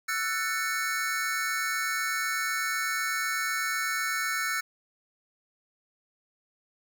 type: chord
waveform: square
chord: F# minor seventh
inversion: third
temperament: just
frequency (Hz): 1332 / 1480 / 1776 / 2220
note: E6 / F#6 / A6 / C#7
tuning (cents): +18 / 0 / +16 / +2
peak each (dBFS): -34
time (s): 0.08-4.61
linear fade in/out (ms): 10
effects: none